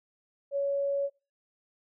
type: tone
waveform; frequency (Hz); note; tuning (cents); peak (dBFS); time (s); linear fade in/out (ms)
sine; 560; C#5; +18; -26; 0.51-1.1; 50
effects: noise-tail reverb RT60 0.3 s tail -22 dB re dry